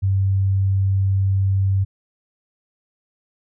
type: tone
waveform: sine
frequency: 96.9 Hz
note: G2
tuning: 20 cents flat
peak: -15 dBFS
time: 0.02-1.85 s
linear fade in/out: 20 ms
effects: none